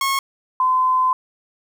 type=tone pair in turn; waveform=sawtooth / sine; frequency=1090 / 1024.8 Hz; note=C#6 / C6; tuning=-29 / -36 cents; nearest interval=minor second; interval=107 cents; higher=first; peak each=-14 dBFS; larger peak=neither; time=0.01-0.19 / 0.6-1.13 s; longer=second; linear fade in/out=2 ms; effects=9-bit